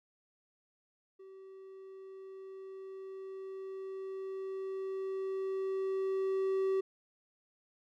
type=tone with level ramp; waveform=triangle; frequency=383.8 Hz; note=G4; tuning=37 cents flat; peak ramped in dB=-48 to -26 dBFS; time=1.19-6.81 s; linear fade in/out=10 ms; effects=none